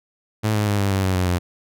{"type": "tone with pitch steps", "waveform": "sawtooth", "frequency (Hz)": [108.2, 105.18, 102.25, 99.39, 96.62, 93.92, 91.3, 88.75], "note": ["A2", "G#2", "G#2", "G2", "G2", "F#2", "F#2", "F2"], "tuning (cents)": [-29, 22, -26, 24, -25, 26, -23, 28], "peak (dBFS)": -14, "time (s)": [0.43, 1.39], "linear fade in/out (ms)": 20, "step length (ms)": 120, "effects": []}